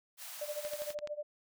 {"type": "high-pass noise", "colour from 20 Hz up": "white", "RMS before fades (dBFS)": -46, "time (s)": [0.17, 0.95], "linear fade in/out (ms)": 50, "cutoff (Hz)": 610, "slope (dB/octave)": 48}
{"type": "tone with tremolo", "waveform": "sine", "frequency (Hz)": 594, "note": "D5", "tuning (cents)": 20, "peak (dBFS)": -34, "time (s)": [0.41, 1.23], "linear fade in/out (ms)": 5, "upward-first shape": "sine", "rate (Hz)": 13, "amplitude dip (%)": 90}
{"type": "click train", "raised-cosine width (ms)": 0.2, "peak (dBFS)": -27, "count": 6, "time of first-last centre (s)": [0.65, 1.074], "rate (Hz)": 11.8}
{"effects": []}